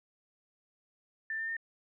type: tone with pitch steps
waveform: sine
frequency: 1778 / 1798.7 / 1819.6 Hz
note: A6 / A6 / A#6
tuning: +18 / +38 / -42 cents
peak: -33 dBFS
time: 1.3-1.567 s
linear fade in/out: 2 ms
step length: 89 ms
effects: none